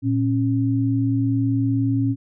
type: tone pair together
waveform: sine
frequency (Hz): 114.7 / 273.6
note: A#2 / C#4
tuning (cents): -28 / -23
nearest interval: octave + minor third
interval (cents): 1505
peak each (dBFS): -20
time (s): 0.02-2.16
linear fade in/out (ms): 50
effects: none